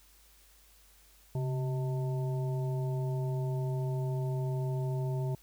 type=harmonic tone with a mistuned harmonic; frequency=127.6 Hz; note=C3; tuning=43 cents flat; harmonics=1 / 3 / 5 / 7; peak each=-30 / -40 / -44 / -47 dBFS; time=1.35-5.35 s; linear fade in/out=2 ms; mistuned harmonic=1; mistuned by=+89 cents; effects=added 50 Hz sine -62 dBFS peak until 5.42 s + white hiss -62 dBFS RMS until 5.42 s